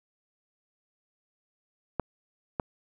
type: clicks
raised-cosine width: 1 ms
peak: -13 / -14 dBFS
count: 2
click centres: 1.997 / 2.598 s
effects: 9-bit